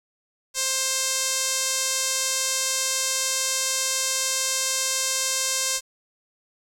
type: tone with band-pass filter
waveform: sawtooth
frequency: 527 Hz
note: C5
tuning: 12 cents sharp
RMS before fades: -25 dBFS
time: 0.54-5.81 s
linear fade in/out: 50 ms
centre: 7000 Hz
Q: 1.9
effects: 8-bit